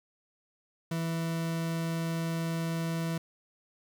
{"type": "tone", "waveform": "40% pulse", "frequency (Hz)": 164.81, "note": "E3", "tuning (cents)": 0, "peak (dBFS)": -29, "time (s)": [0.91, 3.18], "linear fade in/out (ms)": 5, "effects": ["10-bit"]}